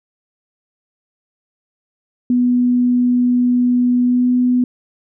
sine tone with pitch glide, 246.3 to 248.6 Hz, B3 to B3, -5 to +12 cents, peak -11 dBFS, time 2.3-4.64 s, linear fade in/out 2 ms, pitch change +17 cents, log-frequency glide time 4.04-4.27 s, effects none

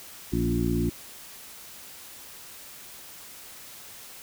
harmonic tone with a mistuned harmonic, 58.27 Hz, A#1, in tune, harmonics 1 / 2 / 3 / 4 / 5 / 6, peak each -30 / -30 / -30 / -30 / -30 / -30 dBFS, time 0.32-0.9 s, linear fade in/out 10 ms, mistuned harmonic 5, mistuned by -18 cents, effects white hiss -45 dBFS RMS until 4.22 s

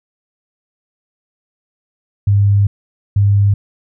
sine tone bursts at uneven times, 100.9 Hz, G#2, 49 cents flat, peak -8 dBFS, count 2, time 2.27-2.67 / 3.16-3.54 s, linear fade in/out 5 ms, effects none

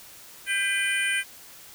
sine tone cluster, 1581 / 2007 / 2423 / 3044 / 9010 Hz, G6 / B6 / D#7 / F#7 / C#9, +14 / +27 / -47 / +48 / +27 cents, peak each -27 / -30 / -28 / -32 / -32 dBFS, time 0.46-1.24 s, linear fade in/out 50 ms, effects white hiss -47 dBFS RMS until 1.74 s

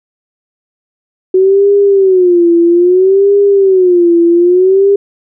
sine tone with vibrato, 370 Hz, F#4, in tune, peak -4 dBFS, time 1.34-4.96 s, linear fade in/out 5 ms, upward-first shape sine, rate 0.61 Hz, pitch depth 150 cents each way, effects none

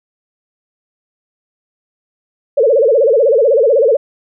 sine tone with vibrato, 503 Hz, B4, 32 cents sharp, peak -7 dBFS, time 2.57-3.97 s, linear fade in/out 10 ms, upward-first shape sine, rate 16 Hz, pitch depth 250 cents each way, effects none

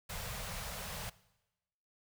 pink band-stop noise, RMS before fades -42 dBFS, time 0.09-1.1 s, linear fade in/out 10 ms, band 200 to 460 Hz, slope 48 dB/octave, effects noise-tail reverb RT60 1.0 s tail -20 dB re dry

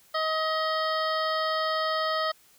harmonic tone, 632 Hz, D#5, 27 cents sharp, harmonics 1 / 2 / 3 / 5 / 6 / 7 / 8, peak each -29 / -28 / -34 / -37 / -42 / -38 / -39 dBFS, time 0.14-2.32 s, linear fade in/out 10 ms, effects white hiss -59 dBFS RMS until 2.58 s

